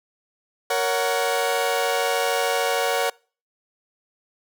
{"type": "chord", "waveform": "sawtooth", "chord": "F# major", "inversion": "first", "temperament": "equal with one note detuned", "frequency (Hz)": [466.2, 559.5, 740], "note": ["A#4", "C#5", "F#5"], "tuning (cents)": [0, 16, 0], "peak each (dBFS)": -21, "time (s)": [0.7, 3.1], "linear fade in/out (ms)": 5, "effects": ["noise-tail reverb RT60 0.4 s tail -26 dB re dry"]}